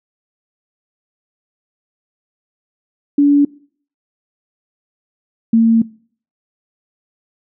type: tone pair in turn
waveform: sine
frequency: 286.6 / 227.1 Hz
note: D4 / A#3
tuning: -42 / -45 cents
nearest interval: major third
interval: 403 cents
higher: first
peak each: -7 dBFS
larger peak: neither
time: 3.18-3.45 / 5.53-5.82 s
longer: second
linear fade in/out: 5 ms
effects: noise-tail reverb RT60 0.5 s tail -22 dB re dry